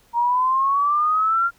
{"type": "exponential sweep", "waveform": "sine", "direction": "up", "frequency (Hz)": [934, 1398], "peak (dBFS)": -16, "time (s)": [0.13, 1.51], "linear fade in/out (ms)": 50, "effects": ["pink hiss -57 dBFS RMS until 1.58 s"]}